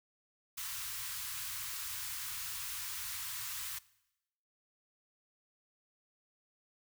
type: band-stop noise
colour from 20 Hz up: white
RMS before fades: -41 dBFS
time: 0.57-3.79 s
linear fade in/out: 10 ms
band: 130 to 970 Hz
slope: 48 dB/octave
effects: noise-tail reverb RT60 0.9 s tail -21 dB re dry